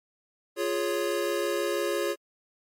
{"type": "chord", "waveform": "square", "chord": "Db major", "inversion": "first", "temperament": "equal", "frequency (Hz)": [349.2, 415.3, 554.4], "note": ["F4", "Ab4", "Db5"], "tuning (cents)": [0, 0, 0], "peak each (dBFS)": -31, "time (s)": [0.56, 2.16], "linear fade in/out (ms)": 50, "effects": ["MP3 64 kbps"]}